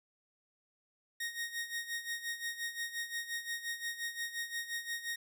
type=tone with tremolo; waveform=sawtooth; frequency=1864.7 Hz; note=A#6; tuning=in tune; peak=-31 dBFS; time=1.2-5.16 s; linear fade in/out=5 ms; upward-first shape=sine; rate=5.7 Hz; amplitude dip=75%; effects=none